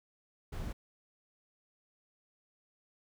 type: noise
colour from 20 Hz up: brown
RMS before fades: -39 dBFS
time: 0.52-0.73 s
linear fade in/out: 10 ms
effects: none